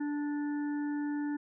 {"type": "harmonic tone", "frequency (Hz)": 292.8, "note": "D4", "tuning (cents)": -5, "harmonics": [1, 3, 5, 6], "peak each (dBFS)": [-31, -46, -50, -49], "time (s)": [0, 1.37], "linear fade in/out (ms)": 10, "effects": []}